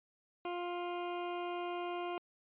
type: tone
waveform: 20% pulse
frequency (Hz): 351.4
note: F4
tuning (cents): +11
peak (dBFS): -32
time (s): 0.45-2.18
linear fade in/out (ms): 2
effects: resampled to 8000 Hz